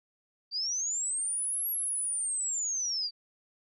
sine linear two-way sweep, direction up then down, 4596 to 11510 to 4596 Hz, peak -29 dBFS, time 0.51-3.11 s, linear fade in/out 50 ms, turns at 1.69 s, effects none

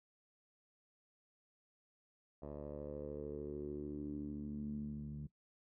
10% pulse tone with low-pass filter sweep, 73.42 Hz, D2, in tune, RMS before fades -44 dBFS, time 2.42-5.27 s, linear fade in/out 5 ms, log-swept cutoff 680 to 170 Hz, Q 5, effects noise-tail reverb RT60 0.1 s tail -19 dB re dry

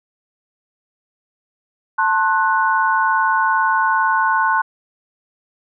sine chord, F# diminished, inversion first, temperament just, 888 / 1065.6 / 1480 Hz, A5 / C6 / F#6, +16 / +31 / 0 cents, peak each -18 dBFS, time 1.98-4.62 s, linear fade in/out 10 ms, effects none

